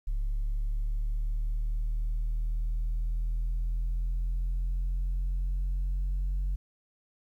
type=linear sweep; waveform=sine; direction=up; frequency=35.34 to 46.25 Hz; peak=-24 dBFS; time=0.07-6.56 s; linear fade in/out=10 ms; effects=tanh soft clip ceiling -26 dBFS + 11-bit